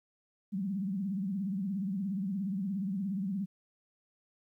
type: tone with vibrato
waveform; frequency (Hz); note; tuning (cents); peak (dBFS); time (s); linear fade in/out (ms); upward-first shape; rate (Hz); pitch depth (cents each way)
sine; 193.7; G3; -20; -31; 0.52-3.46; 20; triangle; 17; 170
effects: 12-bit